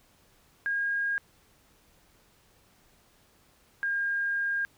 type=tone pair in turn; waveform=sine; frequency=1626 / 1613.8 Hz; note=G#6 / G6; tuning=-37 / +50 cents; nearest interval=unison; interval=13 cents; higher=first; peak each=-26 dBFS; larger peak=neither; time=0.66-1.18 / 3.83-4.65 s; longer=second; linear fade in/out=0 ms; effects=pink hiss -63 dBFS RMS until 4.77 s